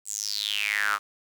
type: tone with high-pass filter sweep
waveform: sawtooth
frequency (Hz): 103.83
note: G#2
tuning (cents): 0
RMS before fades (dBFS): -28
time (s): 0.05-0.99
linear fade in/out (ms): 50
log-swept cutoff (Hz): 8200 to 1200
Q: 7.9
effects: 8-bit